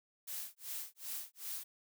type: noise with tremolo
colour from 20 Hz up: blue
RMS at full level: -41 dBFS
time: 0.27-1.64 s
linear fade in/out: 10 ms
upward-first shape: sine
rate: 2.6 Hz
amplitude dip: 100%
effects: none